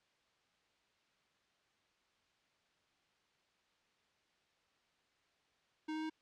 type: tone with pitch steps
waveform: square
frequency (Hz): 311.1 / 313.1 / 315.1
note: D#4 / D#4 / D#4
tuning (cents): 0 / +11 / +22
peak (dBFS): -39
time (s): 5.88-6.099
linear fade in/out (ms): 10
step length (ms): 73
effects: white hiss -75 dBFS RMS until 6.21 s + low-pass 4000 Hz 12 dB/octave